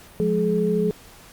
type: tone cluster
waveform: sine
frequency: 176.4 / 209.8 / 425 Hz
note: F3 / G#3 / G#4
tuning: +18 / +18 / +40 cents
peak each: -23 / -25 / -21 dBFS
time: 0.2-0.91 s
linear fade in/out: 0 ms
effects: pink hiss -47 dBFS RMS until 1.32 s + Opus 48 kbps